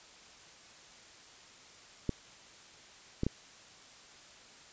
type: clicks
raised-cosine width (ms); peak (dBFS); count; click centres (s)
3; -17; 3; 2.093 / 3.234 / 3.266
effects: white hiss -55 dBFS RMS until 4.72 s + resampled to 16000 Hz